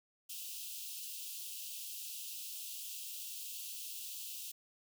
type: high-pass noise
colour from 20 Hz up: white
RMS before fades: -45 dBFS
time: 0.29-4.52 s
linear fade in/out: 10 ms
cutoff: 2600 Hz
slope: 96 dB/octave
effects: none